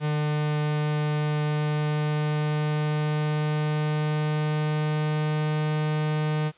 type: tone with pitch glide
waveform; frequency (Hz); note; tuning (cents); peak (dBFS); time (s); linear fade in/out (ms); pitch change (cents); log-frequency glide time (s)
45% pulse; 150.2 to 152.91; D3 to D#3; +39 to -30; -23; 0-6.52; 50; +31; 1.37-5.71
effects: white hiss -57 dBFS RMS until 6.57 s + resampled to 8000 Hz